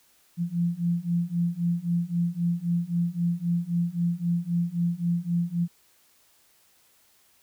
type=beating tone pair; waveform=sine; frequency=170 / 173.8 Hz; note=F3 / F3; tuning=-46 / -8 cents; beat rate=3.8 Hz; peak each=-27 / -26 dBFS; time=0.37-5.68 s; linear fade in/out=50 ms; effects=white hiss -62 dBFS RMS until 7.42 s